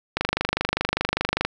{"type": "click train", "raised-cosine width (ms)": 0.3, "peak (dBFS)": -5, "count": 33, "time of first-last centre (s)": [0.17, 1.45], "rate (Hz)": 25, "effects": []}